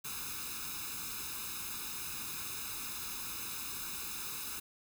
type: noise with comb filter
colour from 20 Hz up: white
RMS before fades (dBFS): -41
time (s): 0.04-4.6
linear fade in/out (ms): 10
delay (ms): 0.78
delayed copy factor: +0.95
effects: none